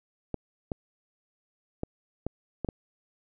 clicks, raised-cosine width 2 ms, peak -17 dBFS, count 6, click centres 0.343 / 0.718 / 1.834 / 2.266 / 2.647 / 2.688 s, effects none

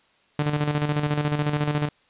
sawtooth tone with tremolo, 148.1 Hz, D3, 15 cents sharp, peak -16 dBFS, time 0.39-1.89 s, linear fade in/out 2 ms, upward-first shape square, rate 14 Hz, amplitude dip 55%, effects white hiss -61 dBFS RMS until 2.09 s + resampled to 8000 Hz

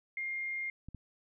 sine tone, 2120 Hz, C7, 22 cents sharp, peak -34 dBFS, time 0.17-0.7 s, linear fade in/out 2 ms
clicks, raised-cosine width 5 ms, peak -33 dBFS, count 2, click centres 0.886 / 0.947 s
effects none

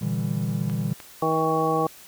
triangle chord, E half-diminished seventh, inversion second, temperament just, 118.67 / 148.33 / 164.81 / 197.78 Hz, Bb2 / D3 / E3 / G3, +31 / +18 / 0 / +16 cents, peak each -27 dBFS, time 0.01-0.94 s, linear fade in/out 10 ms
clicks, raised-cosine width 0.3 ms, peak -24 dBFS, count 2, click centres 0.698 / 1.002 s
harmonic tone, 159.6 Hz, D#3, 44 cents sharp, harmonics 1 / 2 / 3 / 4 / 5 / 7, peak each -29 / -28 / -25 / -31 / -26 / -26 dBFS, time 1.22-1.87 s, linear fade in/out 5 ms
effects white hiss -47 dBFS RMS until 2.07 s

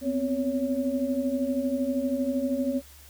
sine tone cluster, 249.9 / 262.6 / 560 Hz, B3 / C4 / C#5, +21 / +6 / +18 cents, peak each -30 / -27 / -30 dBFS, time 0.01-2.82 s, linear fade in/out 50 ms, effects added 71 Hz sine -51 dBFS peak until 3.09 s + white hiss -52 dBFS RMS until 3.09 s

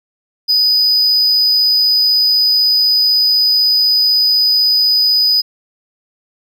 triangle tone, 4978 Hz, D#8, in tune, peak -8 dBFS, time 0.48-5.42 s, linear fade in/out 20 ms, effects none

